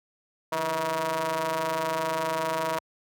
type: ring-modulated tone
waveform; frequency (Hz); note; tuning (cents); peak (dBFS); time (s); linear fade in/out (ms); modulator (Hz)
sawtooth; 157.9; D#3; +26; -19; 0.52-2.79; 5; 802
effects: high-pass 80 Hz 12 dB/octave